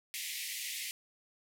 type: band-pass noise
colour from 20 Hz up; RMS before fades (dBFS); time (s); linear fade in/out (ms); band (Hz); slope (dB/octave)
pink; -40; 0.14-0.91; 0; 1900 to 16000; 96
effects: none